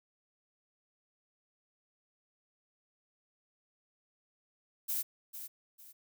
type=noise with echo; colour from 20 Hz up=violet; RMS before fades=-34 dBFS; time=4.88-5.03 s; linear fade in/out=20 ms; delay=450 ms; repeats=2; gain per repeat=-10 dB; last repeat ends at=5.93 s; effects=none